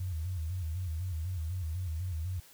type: tone with vibrato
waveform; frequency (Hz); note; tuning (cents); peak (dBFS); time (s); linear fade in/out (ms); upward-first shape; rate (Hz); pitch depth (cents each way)
sine; 85.5; F2; -36; -32; 0-2.4; 5; square; 4; 130
effects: white hiss -57 dBFS RMS until 2.53 s